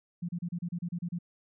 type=tone bursts; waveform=sine; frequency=173.4 Hz; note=F3; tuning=12 cents flat; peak=-31 dBFS; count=10; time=0.22-1.188 s; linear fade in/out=10 ms; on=68 ms; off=32 ms; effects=none